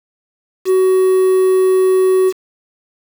triangle tone with quantisation, 375 Hz, F#4, 23 cents sharp, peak -7 dBFS, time 0.65-2.33 s, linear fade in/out 50 ms, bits 5, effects none

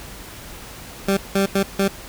20% pulse tone bursts at uneven times, 196 Hz, G3, in tune, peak -11 dBFS, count 4, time 1.08-1.17 / 1.35-1.46 / 1.55-1.63 / 1.79-1.88 s, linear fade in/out 5 ms, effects added 50 Hz sine -44 dBFS peak until 2.08 s + pink hiss -38 dBFS RMS until 2.08 s

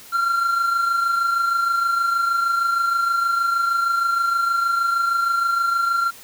triangle tone pair together, 1373.6 / 1400 Hz, F6 / F6, -29 / +4 cents, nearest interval unison, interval 33 cents, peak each -16 / -26 dBFS, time 0.12-6.11 s, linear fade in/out 20 ms, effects white hiss -43 dBFS RMS until 6.23 s

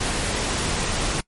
pink noise, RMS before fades -24 dBFS, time 0-1.21 s, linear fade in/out 10 ms, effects noise-tail reverb RT60 0.1 s tail -22 dB re dry + MP3 48 kbps

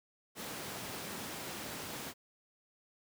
pink high-pass noise, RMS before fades -43 dBFS, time 0.35-2.14 s, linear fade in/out 50 ms, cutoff 140 Hz, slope 12 dB/octave, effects none

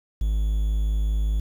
triangle tone with quantisation, 52.5 Hz, G#1, 19 cents sharp, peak -18 dBFS, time 0.21-1.4 s, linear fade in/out 5 ms, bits 8, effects none

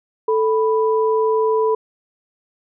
sine tone pair together, 440 / 987.8 Hz, A4 / B5, 0 / 0 cents, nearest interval octave + major second, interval 1400 cents, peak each -15 / -21 dBFS, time 0.28-1.75 s, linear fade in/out 5 ms, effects none

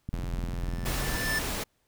click train, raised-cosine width 5 ms, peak -22 dBFS, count 17, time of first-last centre 0.09-0.886 s, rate 20.1 Hz
square tone, 43.65 Hz, F1, in tune, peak -32 dBFS, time 0.13-1.15 s, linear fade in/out 0 ms
square tone with exponential growth, 1762 Hz, A6, 2 cents sharp, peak -26 dBFS, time 0.51-1.39 s, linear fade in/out 5 ms, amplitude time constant 190 ms
pink noise, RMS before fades -32 dBFS, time 0.85-1.64 s, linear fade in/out 10 ms
effects pink hiss -72 dBFS RMS until 1.87 s

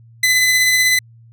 sawtooth tone with tremolo, 2015 Hz, B6, 34 cents sharp, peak -7 dBFS, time 0.23-0.99 s, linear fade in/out 5 ms, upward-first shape triangle, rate 16 Hz, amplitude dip 30%, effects added 115 Hz sine -42 dBFS peak until 1.32 s

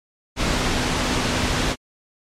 sine tone in noise, 249.9 Hz, B3, 21 cents sharp, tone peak -29 dBFS, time 0.36-1.76 s, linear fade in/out 50 ms, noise pink, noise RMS -21 dBFS, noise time 0.36-1.76 s, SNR -11 dB, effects low-pass 6000 Hz 12 dB/octave + MP3 64 kbps

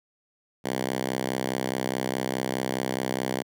5% pulse tone with high-pass filter, 64.8 Hz, C2, 16 cents flat, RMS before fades -29 dBFS, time 0.64-3.43 s, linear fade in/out 20 ms, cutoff 170 Hz, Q 1, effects none

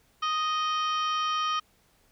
harmonic tone, 622.3 Hz, D#5, in tune, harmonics 2 / 3 / 4 / 5 / 6 / 7 / 8 / 9, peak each -26 / -42 / -40 / -34 / -47 / -48 / -50 / -42 dBFS, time 0.22-1.6 s, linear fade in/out 10 ms, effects pink hiss -65 dBFS RMS until 2.11 s

